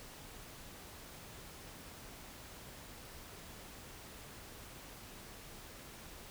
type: silence
effects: pink hiss -52 dBFS RMS until 6.3 s